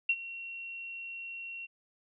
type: tone with ADSR envelope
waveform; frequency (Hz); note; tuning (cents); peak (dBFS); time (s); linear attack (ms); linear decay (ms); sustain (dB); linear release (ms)
sine; 2734; F7; -37; -22; 0.09-1.67; 5; 54; -17; 24
effects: none